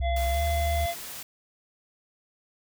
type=tone with pitch glide; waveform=sine; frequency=65.41 to 74.7 Hz; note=C2 to D2; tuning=0 to +30 cents; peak=-25 dBFS; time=0-0.86 s; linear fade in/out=5 ms; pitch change=+230 cents; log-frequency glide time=0.3-0.43 s
type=harmonic tone; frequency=685 Hz; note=F5; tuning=34 cents flat; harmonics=1 / 3 / 5; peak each=-27 / -37 / -41 dBFS; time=0.01-0.95 s; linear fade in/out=50 ms
type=noise; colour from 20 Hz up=white; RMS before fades=-39 dBFS; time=0.16-1.23 s; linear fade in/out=5 ms
effects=none